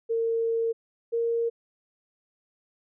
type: tone pair in turn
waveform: sine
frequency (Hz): 457.1 / 464.3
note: A#4 / A#4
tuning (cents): -34 / -7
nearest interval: unison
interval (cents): 27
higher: second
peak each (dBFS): -23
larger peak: neither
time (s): 0.09-0.73 / 1.12-1.5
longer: first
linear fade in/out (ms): 20
effects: none